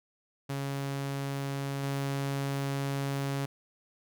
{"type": "tone with level steps", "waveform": "sawtooth", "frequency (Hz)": 138.59, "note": "C#3", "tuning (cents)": 0, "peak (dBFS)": [-28, -26], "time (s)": [0.49, 3.46], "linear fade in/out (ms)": 10, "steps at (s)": 1.83, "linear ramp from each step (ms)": 5, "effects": []}